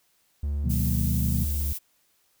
triangle tone with vibrato, 72.1 Hz, D2, 31 cents flat, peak -23 dBFS, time 0.43-1.73 s, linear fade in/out 5 ms, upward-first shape triangle, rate 18 Hz, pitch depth 17 cents each way
sine chord, B major seventh, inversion none, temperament equal, 123.47 / 155.56 / 185 / 233.1 Hz, B2 / D#3 / F#3 / A#3, 0 / 0 / 0 / 0 cents, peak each -28 / -31 / -30 / -33 dBFS, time 0.64-1.45 s, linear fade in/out 10 ms
violet noise, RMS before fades -34 dBFS, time 0.69-1.79 s, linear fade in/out 20 ms
effects white hiss -67 dBFS RMS until 2.4 s

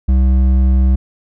triangle tone with hard clipping, 64.7 Hz, C2, 19 cents flat, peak -10 dBFS, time 0.08-0.96 s, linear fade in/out 10 ms, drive 11 dB, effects none

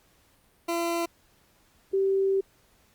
20% pulse / sine tone pair in turn, 339.1 / 388.1 Hz, E4 / G4, +49 / -17 cents, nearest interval major second, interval 234 cents, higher second, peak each -21 dBFS, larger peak neither, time 0.68-1.06 / 1.93-2.41 s, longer second, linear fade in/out 10 ms, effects pink hiss -63 dBFS RMS until 2.94 s + Opus 48 kbps

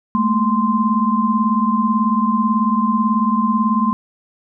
sine tone cluster, 210.2 / 228.4 / 1042 Hz, G#3 / A#3 / C6, +21 / -35 / -7 cents, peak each -18 dBFS, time 0.15-3.93 s, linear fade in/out 0 ms, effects none

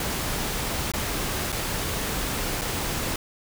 pink noise with dropouts, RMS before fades -28 dBFS, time 0-3.16 s, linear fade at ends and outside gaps 2 ms, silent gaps 0.918-0.936 / 1.521-1.525 / 2.613-2.617 s, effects none

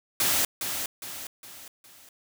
white noise with echo, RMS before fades -24 dBFS, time 0.2-0.45 s, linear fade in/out 2 ms, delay 410 ms, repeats 4, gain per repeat -7 dB, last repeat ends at 2.09 s, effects none

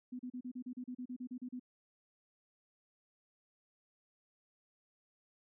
sine tone bursts, 250 Hz, B3, 21 cents sharp, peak -40 dBFS, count 14, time 0.12-1.597 s, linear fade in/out 10 ms, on 73 ms, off 35 ms, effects none

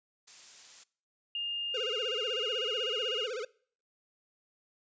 blue noise, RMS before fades -47 dBFS, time 0.27-0.84 s, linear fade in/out 10 ms
sine tone with pitch glide, 2821 to 2847 Hz, F7 to F7, +17 to +33 cents, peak -32 dBFS, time 1.35-3.26 s, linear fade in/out 2 ms, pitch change +16 cents, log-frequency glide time 2.34-2.49 s
square tone with vibrato, 466.2 Hz, A#4, in tune, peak -35 dBFS, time 1.74-3.45 s, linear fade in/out 5 ms, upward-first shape sine, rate 16 Hz, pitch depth 200 cents each way
effects noise-tail reverb RT60 0.5 s tail -23 dB re dry + resampled to 16000 Hz

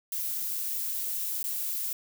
violet noise with dropouts, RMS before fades -32 dBFS, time 0.12-1.93 s, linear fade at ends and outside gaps 2 ms, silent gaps 1.429-1.44 s, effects none

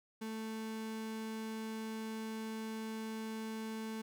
35% pulse tone, 220.8 Hz, A3, 6 cents sharp, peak -38 dBFS, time 0.21-4.02 s, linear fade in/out 10 ms, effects none

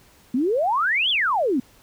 sine exponential two-way sweep, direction up then down, 233.6 to 3520 to 233.6 Hz, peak -18 dBFS, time 0.34-1.6 s, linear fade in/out 5 ms, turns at 1.1 s, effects pink hiss -54 dBFS RMS until 1.82 s

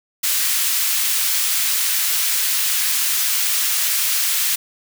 white high-pass noise, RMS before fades -19 dBFS, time 0.23-4.56 s, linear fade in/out 10 ms, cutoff 1700 Hz, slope 12 dB/octave, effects none

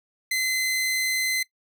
sawtooth tone, 2050 Hz, C7, 36 cents flat, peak -19 dBFS, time 0.31-1.43 s, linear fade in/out 5 ms, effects noise-tail reverb RT60 0.1 s tail -21 dB re dry

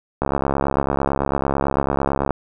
click train, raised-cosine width 1 ms, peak -5 dBFS, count 145, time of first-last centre 0.22-2.307 s, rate 69 Hz, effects none

